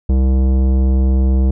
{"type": "tone with tanh clipping", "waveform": "sine", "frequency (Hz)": 65.41, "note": "C2", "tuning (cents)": 0, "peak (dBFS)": -12, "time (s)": [0.09, 1.51], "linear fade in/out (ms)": 5, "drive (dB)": 15, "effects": []}